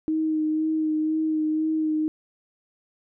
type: tone with vibrato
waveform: sine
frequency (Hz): 312.5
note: D#4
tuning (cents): +8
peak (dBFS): -21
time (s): 0.08-2.08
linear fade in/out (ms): 0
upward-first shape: sine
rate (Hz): 2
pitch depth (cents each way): 19
effects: none